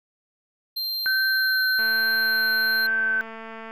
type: tone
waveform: square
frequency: 4164 Hz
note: C8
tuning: 9 cents flat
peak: -26 dBFS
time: 0.76-2.87 s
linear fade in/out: 10 ms
type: tone with vibrato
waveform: sine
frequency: 1536 Hz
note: G6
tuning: 36 cents flat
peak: -20 dBFS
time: 1.06-3.21 s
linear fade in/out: 0 ms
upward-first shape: triangle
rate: 1.2 Hz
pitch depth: 17 cents each way
type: click train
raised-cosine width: 0.5 ms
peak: -24 dBFS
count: 431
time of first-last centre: 1.79-3.71 s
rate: 224 Hz
effects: none